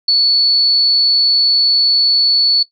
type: tone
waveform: sine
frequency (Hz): 4435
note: C#8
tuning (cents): 0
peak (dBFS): -8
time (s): 0.08-2.63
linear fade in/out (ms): 5
effects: noise-tail reverb RT60 0.1 s tail -18 dB re dry